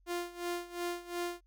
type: tone with tremolo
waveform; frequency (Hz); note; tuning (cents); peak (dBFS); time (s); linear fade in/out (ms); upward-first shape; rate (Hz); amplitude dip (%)
sawtooth; 349.2; F4; 0; -29; 0.06-1.41; 50; sine; 2.8; 85
effects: added 45 Hz sine -63 dBFS peak until 1.46 s